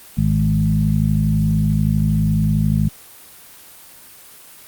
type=harmonic tone with a mistuned harmonic; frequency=52.9 Hz; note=G#1; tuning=33 cents sharp; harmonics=1 / 2 / 3 / 4; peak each=-22 / -20 / -17 / -20 dBFS; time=0.17-2.89 s; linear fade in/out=10 ms; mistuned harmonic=2; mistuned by=+19 cents; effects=white hiss -42 dBFS RMS until 4.67 s + Opus 24 kbps